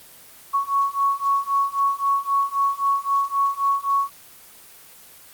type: beating tone pair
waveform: sine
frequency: 1109 / 1112.8 Hz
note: C#6 / C#6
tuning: 0 / +6 cents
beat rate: 3.8 Hz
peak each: -22 / -21 dBFS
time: 0.53-4.1 s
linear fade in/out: 20 ms
effects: white hiss -46 dBFS RMS until 5.33 s + Opus 24 kbps